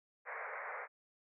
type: band-pass noise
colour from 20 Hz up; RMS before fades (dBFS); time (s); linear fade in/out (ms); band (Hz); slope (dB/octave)
white; -44; 0.25-0.88; 50; 440 to 2200; 96
effects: none